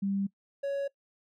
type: tone pair in turn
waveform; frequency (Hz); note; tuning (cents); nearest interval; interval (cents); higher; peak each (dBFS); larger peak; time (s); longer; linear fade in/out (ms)
sine / triangle; 197.2 / 557.8; G3 / C#5; +11 / +11; octave + tritone; 1800; second; -27; neither; 0.02-0.27 / 0.63-0.88; neither; 10
effects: noise-tail reverb RT60 0.1 s tail -21 dB re dry